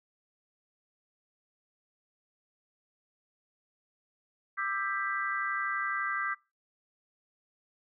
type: chord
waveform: sine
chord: E minor seventh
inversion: third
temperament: just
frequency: 1186.7 / 1318.5 / 1582.2 / 1977.8 Hz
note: D6 / E6 / G6 / B6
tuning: +18 / 0 / +16 / +2 cents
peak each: -34 / -38 / -34 / -36 dBFS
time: 4.57-6.35 s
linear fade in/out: 20 ms
effects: noise-tail reverb RT60 0.3 s tail -26 dB re dry

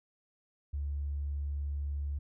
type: tone with tanh clipping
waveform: triangle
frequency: 71.7 Hz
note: D2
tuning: 41 cents flat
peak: -32 dBFS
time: 0.73-2.19 s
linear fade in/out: 10 ms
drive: 4 dB
effects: none

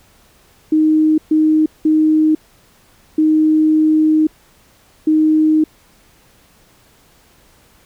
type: tone bursts at uneven times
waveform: sine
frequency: 311.1 Hz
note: D#4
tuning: in tune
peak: -9 dBFS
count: 5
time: 0.72-1.18 / 1.31-1.66 / 1.85-2.35 / 3.18-4.27 / 5.07-5.64 s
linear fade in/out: 5 ms
effects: pink hiss -51 dBFS RMS until 7.85 s

